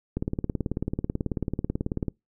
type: click train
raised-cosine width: 3 ms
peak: -14 dBFS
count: 36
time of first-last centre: 0.17-2.083 s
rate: 18.3 Hz
effects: noise-tail reverb RT60 0.2 s tail -26 dB re dry